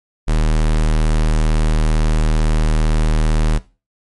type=tone; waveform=square; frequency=38.89 Hz; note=D#1; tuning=in tune; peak=-13 dBFS; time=0.27-3.59 s; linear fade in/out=20 ms; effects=noise-tail reverb RT60 0.3 s tail -17 dB re dry + MP3 48 kbps